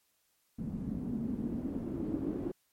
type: noise with low-pass filter sweep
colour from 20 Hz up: white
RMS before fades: -36 dBFS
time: 0.58-2.52 s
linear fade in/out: 10 ms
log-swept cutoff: 200 to 320 Hz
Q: 4.1
effects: white hiss -74 dBFS RMS until 2.72 s + MP3 64 kbps